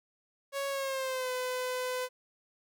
sawtooth tone with pitch glide, 554.4 to 505.5 Hz, C#5 to B4, 0 to +40 cents, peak -28 dBFS, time 0.52-2.09 s, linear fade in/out 50 ms, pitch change -160 cents, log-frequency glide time 0.69-1.31 s, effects none

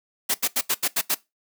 white noise bursts, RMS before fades -22 dBFS, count 7, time 0.29-1.148 s, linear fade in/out 10 ms, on 54 ms, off 80 ms, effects noise-tail reverb RT60 0.2 s tail -20 dB re dry + high-pass 200 Hz 12 dB/octave

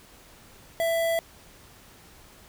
square tone with notch filter, 664 Hz, E5, 12 cents sharp, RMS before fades -25 dBFS, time 0.8-1.19 s, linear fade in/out 0 ms, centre 5400 Hz, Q 1.6, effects pink hiss -52 dBFS RMS until 2.48 s

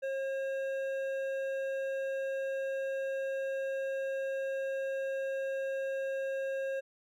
sine tone with hard clipping, 539 Hz, C#5, 49 cents flat, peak -34 dBFS, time 0.02-6.81 s, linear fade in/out 20 ms, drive 9 dB, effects none

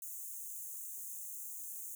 white high-pass noise, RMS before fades -45 dBFS, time 0.02-1.95 s, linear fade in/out 2 ms, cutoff 6300 Hz, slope 96 dB/octave, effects none

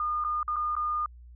sine tone with dropouts, 1217 Hz, D#6, 39 cents flat, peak -26 dBFS, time 0-1.06 s, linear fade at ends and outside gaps 2 ms, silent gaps 0.24-0.247 / 0.43-0.479 / 0.56-0.565 / 0.753-0.765 s, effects added 60 Hz sine -46 dBFS peak until 1.35 s

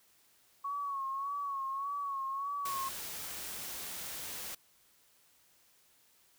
sine tone with vibrato, 1108.7 Hz, C#6, in tune, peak -34 dBFS, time 0.64-2.89 s, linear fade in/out 10 ms, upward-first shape sine, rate 1.7 Hz, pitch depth 55 cents each way
white noise, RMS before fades -42 dBFS, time 2.65-4.55 s, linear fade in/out 5 ms
effects white hiss -67 dBFS RMS until 6.38 s

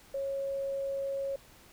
sine tone, 549 Hz, C#5, 17 cents flat, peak -31 dBFS, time 0.14-1.36 s, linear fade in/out 5 ms, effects pink hiss -57 dBFS RMS until 1.72 s

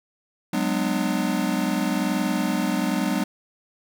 square chord, G# half-diminished seventh, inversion third, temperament just, 186.89 / 207.7 / 249.2 / 299 Hz, F#3 / G#3 / B3 / D4, +18 / 0 / +16 / +31 cents, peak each -28 dBFS, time 0.53-3.24 s, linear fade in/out 5 ms, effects none

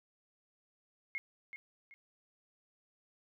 sine tone with echo, 2157 Hz, C#7, 48 cents flat, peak -35 dBFS, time 1.15-1.18 s, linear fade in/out 0 ms, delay 380 ms, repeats 2, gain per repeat -9 dB, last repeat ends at 1.94 s, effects none

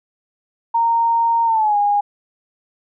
sine tone with pitch glide, 925 to 819.3 Hz, A#5 to G#5, -14 to -24 cents, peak -13 dBFS, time 0.74-2.01 s, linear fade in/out 10 ms, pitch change -210 cents, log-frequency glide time 1.45-1.77 s, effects none

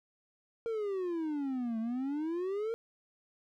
triangle exponential two-way sweep, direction down then up, 466.2 to 220 to 466.2 Hz, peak -30 dBFS, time 0.66-2.74 s, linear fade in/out 0 ms, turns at 1.79 s, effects none

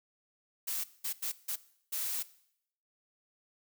blue noise bursts at uneven times, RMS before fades -35 dBFS, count 5, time 0.67-0.84 / 1.04-1.13 / 1.22-1.32 / 1.48-1.56 / 1.92-2.23 s, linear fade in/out 10 ms, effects noise-tail reverb RT60 0.7 s tail -18 dB re dry

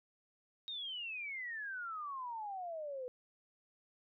sine exponential sweep, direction down, 3767 to 491.3 Hz, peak -40 dBFS, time 0.68-3.08 s, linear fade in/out 0 ms, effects none

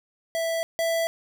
square tone pair in turn, 659.3 / 661.9 Hz, E5 / E5, 0 / +7 cents, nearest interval unison, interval 7 cents, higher second, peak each -25 / -23 dBFS, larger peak second, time 0.35-0.63 / 0.79-1.07 s, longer neither, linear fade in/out 0 ms, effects none

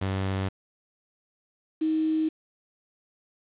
sawtooth / sine tone pair in turn, 96 / 315.2 Hz, G2 / D#4, -36 / +23 cents, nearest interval octave + major sixth, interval 2059 cents, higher second, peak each -22 dBFS, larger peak neither, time 0.01-0.49 / 1.81-2.29 s, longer neither, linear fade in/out 10 ms, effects resampled to 8000 Hz + 8-bit

